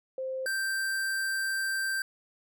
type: tone pair in turn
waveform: sine / square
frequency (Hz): 523.3 / 1568.1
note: C5 / G6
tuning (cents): 0 / 0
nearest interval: octave + perfect fifth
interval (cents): 1900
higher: second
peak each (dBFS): -31 / -29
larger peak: second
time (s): 0.18-0.46 / 0.46-2.02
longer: second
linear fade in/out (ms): 2
effects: none